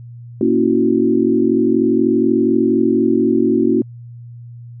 sine chord, F# dominant seventh, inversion first, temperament equal, 233.1 / 277.2 / 329.6 / 370 Hz, A#3 / C#4 / E4 / F#4, 0 / 0 / 0 / 0 cents, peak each -17 dBFS, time 0.41-3.82 s, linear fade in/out 2 ms, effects added 119 Hz sine -32 dBFS peak until 4.8 s

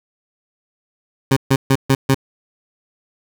20% pulse tone bursts, 134.6 Hz, C3, 49 cents sharp, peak -6 dBFS, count 5, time 1.31-2.145 s, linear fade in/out 5 ms, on 55 ms, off 140 ms, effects none

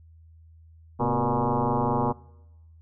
sine tone with frequency modulation, 350.6 Hz, F4, 7 cents sharp, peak -21 dBFS, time 0.99-2.13 s, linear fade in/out 20 ms, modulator 121 Hz, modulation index 5.8, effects noise-tail reverb RT60 1.0 s tail -23 dB re dry + added 81 Hz sine -49 dBFS peak until 2.81 s

